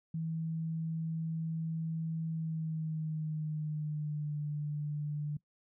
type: tone with pitch glide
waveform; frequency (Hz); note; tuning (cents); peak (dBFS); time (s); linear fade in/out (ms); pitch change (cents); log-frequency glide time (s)
sine; 161.9 to 148.46; E3 to D3; -31 to +19; -33; 0.14-5.37; 5; -150; 2.28-4.36
effects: noise-tail reverb RT60 0.1 s tail -21 dB re dry